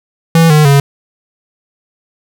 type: tone with pitch steps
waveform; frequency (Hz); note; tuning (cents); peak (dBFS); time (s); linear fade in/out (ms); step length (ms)
square; 164.81 / 152.01 / 140.2; E3 / D#3 / C#3; 0 / -40 / +20; -5; 0.35-0.8; 2; 150
effects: none